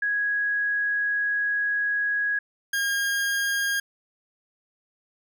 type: tone pair in turn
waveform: sine / 40% pulse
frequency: 1661.2 / 1621.4 Hz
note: G#6 / G#6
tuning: 0 / -42 cents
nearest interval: unison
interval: 42 cents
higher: first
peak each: -22 / -22 dBFS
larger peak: neither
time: 0.02-2.39 / 2.73-3.8 s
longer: first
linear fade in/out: 5 ms
effects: none